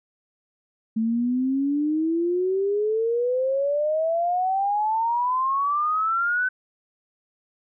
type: exponential sweep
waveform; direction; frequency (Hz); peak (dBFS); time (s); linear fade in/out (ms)
sine; up; 219.3 to 1521; -20; 0.96-6.49; 10
effects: none